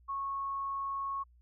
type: tone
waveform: sine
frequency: 1100 Hz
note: C#6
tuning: 14 cents flat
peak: -33 dBFS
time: 0.08-1.24 s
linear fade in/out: 20 ms
effects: added 60 Hz sine -59 dBFS peak until 1.41 s